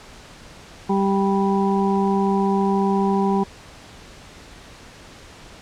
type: harmonic tone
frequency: 196.2 Hz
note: G3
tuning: 2 cents sharp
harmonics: 1 / 2 / 4 / 5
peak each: -19 / -22 / -25 / -26 dBFS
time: 0.89-3.44 s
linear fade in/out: 10 ms
effects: pink hiss -43 dBFS RMS until 5.61 s + low-pass 7000 Hz 12 dB/octave